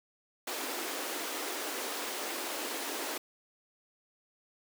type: high-pass noise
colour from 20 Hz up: pink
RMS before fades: -37 dBFS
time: 0.47-3.18 s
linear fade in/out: 5 ms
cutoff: 270 Hz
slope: 48 dB/octave
effects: none